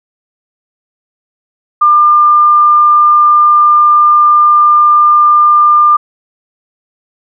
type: tone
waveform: sine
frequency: 1199 Hz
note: D6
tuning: 36 cents sharp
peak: -3 dBFS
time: 1.81-5.97 s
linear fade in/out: 10 ms
effects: none